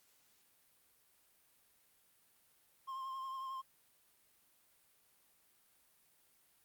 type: tone with vibrato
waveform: triangle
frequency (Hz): 1061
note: C6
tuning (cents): +24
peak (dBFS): -39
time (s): 2.87-3.62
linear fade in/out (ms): 20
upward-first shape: triangle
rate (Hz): 11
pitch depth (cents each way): 31
effects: white hiss -71 dBFS RMS until 6.64 s + Opus 48 kbps